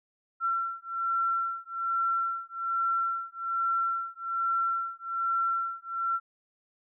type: beating tone pair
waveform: sine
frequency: 1355 / 1356.2 Hz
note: E6 / E6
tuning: +47 / +49 cents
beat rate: 1.2 Hz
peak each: -30 dBFS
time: 0.4-6.2 s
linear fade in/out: 50 ms
effects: none